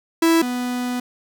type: tone pair in turn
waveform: 45% pulse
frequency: 329.6 / 247.4 Hz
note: E4 / B3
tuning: 0 / +3 cents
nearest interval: perfect fourth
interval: 497 cents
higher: first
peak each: -13 / -22 dBFS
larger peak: first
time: 0.22-0.42 / 0.42-1 s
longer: second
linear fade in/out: 5 ms
effects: none